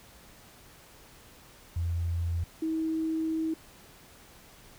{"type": "tone pair in turn", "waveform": "sine", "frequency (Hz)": [85, 320.3], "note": ["F2", "E4"], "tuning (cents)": [-46, -50], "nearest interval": "octave + major seventh", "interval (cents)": 2296, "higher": "second", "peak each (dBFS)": -27, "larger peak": "neither", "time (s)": [[1.76, 2.44], [2.62, 3.54]], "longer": "second", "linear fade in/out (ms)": 5, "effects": ["pink hiss -54 dBFS RMS until 4.78 s"]}